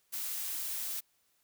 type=noise; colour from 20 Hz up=blue; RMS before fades=-37 dBFS; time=0.12-1.01 s; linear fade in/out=20 ms; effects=white hiss -73 dBFS RMS until 1.43 s